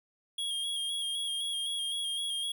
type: tone with vibrato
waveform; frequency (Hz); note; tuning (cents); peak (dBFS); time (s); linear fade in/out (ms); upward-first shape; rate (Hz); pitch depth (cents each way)
square; 3275; G#7; -25; -32; 0.38-2.52; 5; square; 3.9; 28
effects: none